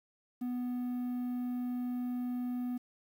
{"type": "tone with quantisation", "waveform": "triangle", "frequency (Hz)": 246.9, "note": "B3", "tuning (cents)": 0, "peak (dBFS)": -31, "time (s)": [0.41, 2.78], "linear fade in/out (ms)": 10, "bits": 10, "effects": []}